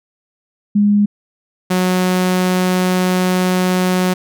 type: tone pair in turn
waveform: sine / sawtooth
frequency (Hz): 205.6 / 183.17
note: G#3 / F#3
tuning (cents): -17 / -17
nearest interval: major second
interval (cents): 200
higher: first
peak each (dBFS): -9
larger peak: neither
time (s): 0.75-1.06 / 1.7-4.14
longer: second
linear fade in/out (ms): 10
effects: none